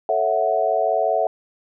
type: chord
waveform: sine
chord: F# minor seventh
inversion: first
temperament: equal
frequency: 440 / 554.4 / 659.3 / 740 Hz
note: A4 / C#5 / E5 / F#5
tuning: 0 / 0 / 0 / 0 cents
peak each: -25 / -25 / -20 / -22 dBFS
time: 0.09-1.27 s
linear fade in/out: 2 ms
effects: none